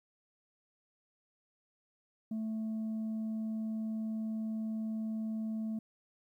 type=tone; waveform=sine; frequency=220 Hz; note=A3; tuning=in tune; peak=-31 dBFS; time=2.31-5.79 s; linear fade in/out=5 ms; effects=tanh soft clip ceiling -33 dBFS + 12-bit